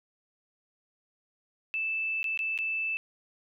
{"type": "tone with dropouts", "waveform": "sine", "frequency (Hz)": 2637, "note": "E7", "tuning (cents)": 0, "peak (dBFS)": -28, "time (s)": [1.74, 2.97], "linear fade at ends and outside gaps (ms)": 0, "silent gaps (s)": [[2.23, 2.242], [2.375, 2.391], [2.577, 2.588]], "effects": []}